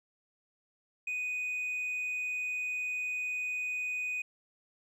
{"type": "tone with hard clipping", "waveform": "triangle", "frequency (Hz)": 2489, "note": "D#7", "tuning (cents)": 0, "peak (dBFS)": -31, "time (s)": [1.07, 4.22], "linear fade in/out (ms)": 5, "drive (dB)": 1, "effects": []}